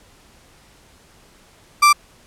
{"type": "tone", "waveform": "35% pulse", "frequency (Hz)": 1174.7, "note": "D6", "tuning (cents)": 0, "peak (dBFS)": -7, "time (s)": [1.82, 1.93], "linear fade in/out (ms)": 10, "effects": ["pink hiss -51 dBFS RMS until 2.26 s", "low-pass 11000 Hz 12 dB/octave"]}